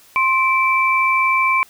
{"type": "tone pair together", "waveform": "sine", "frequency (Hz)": [1052.1, 2328], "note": ["C6", "D7"], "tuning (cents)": [9, -16], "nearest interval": "octave + major second", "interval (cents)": 1375, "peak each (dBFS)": -16, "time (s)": [0.16, 1.63], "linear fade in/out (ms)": 0, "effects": ["white hiss -49 dBFS RMS until 1.69 s"]}